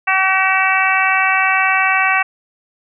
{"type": "harmonic tone", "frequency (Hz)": 380.7, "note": "F#4", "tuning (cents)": 49, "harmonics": [2, 3, 4, 5, 6, 7], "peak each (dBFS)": [-19, -19, -19, -19, -19, -19], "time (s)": [0.07, 2.23], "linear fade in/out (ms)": 10, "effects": []}